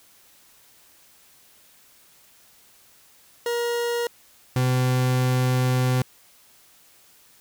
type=tone pair in turn; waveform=40% pulse; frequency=474.3 / 127.27 Hz; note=A#4 / C3; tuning=+30 / -48 cents; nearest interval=octave + major seventh; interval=2278 cents; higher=first; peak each=-22 / -18 dBFS; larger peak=second; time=3.46-4.07 / 4.56-6.02 s; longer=second; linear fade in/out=2 ms; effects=white hiss -55 dBFS RMS until 7.4 s